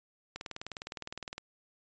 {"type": "click train", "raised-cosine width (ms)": 0.2, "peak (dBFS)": -22, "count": 21, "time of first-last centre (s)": [0.36, 1.38], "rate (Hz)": 19.6, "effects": ["resampled to 16000 Hz"]}